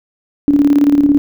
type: tone with tremolo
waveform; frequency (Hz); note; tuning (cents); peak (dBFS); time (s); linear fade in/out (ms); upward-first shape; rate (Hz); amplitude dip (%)
sine; 287.2; D4; -39; -5; 0.48-1.18; 0; square; 18; 55
effects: none